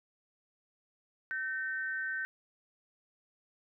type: tone pair together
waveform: sine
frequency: 1537 / 1827.4 Hz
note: G6 / A#6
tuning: -35 / -35 cents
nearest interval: minor third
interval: 300 cents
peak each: -34 / -39 dBFS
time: 1.31-2.25 s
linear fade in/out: 0 ms
effects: none